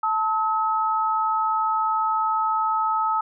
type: tone pair together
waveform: sine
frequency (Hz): 880 / 1282.9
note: A5 / E6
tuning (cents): 0 / -47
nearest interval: perfect fifth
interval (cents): 653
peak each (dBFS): -23 / -22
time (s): 0.03-3.21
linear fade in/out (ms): 5
effects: none